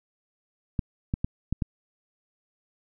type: clicks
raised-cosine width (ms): 5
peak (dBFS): -13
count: 5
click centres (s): 0.792 / 1.139 / 1.245 / 1.526 / 1.622
effects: none